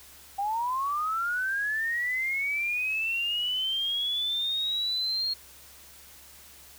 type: linear sweep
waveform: sine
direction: up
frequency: 780 to 4272 Hz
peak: -26 dBFS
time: 0.38-5.34 s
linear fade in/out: 10 ms
effects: added 69 Hz sine -60 dBFS peak until 6.78 s + white hiss -51 dBFS RMS until 6.78 s